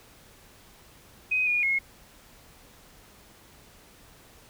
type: tone with pitch steps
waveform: sine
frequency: 2512 / 2440 / 2164 Hz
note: D#7 / D#7 / C#7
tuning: +16 / -34 / -42 cents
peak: -22 dBFS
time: 1.31-1.79 s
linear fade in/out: 10 ms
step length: 160 ms
effects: pink hiss -54 dBFS RMS until 4.49 s